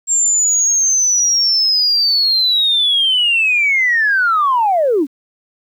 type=linear sweep; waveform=sine; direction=down; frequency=7459 to 249.9 Hz; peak=-10 dBFS; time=0.07-5.07 s; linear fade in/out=50 ms; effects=tanh soft clip ceiling -6 dBFS + 8-bit